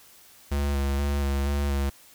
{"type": "tone with vibrato", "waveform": "square", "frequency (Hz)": 70.2, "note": "C#2", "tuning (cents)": 22, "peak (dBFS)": -24, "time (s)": [0.51, 1.9], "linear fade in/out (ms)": 10, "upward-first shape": "square", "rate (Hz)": 2.1, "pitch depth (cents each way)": 22, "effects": ["white hiss -53 dBFS RMS until 2.14 s"]}